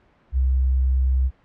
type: tone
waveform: sine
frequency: 64.9 Hz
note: C2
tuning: 13 cents flat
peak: -16 dBFS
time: 0.32-1.31 s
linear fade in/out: 50 ms
effects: pink hiss -58 dBFS RMS until 1.44 s + low-pass 2000 Hz 12 dB/octave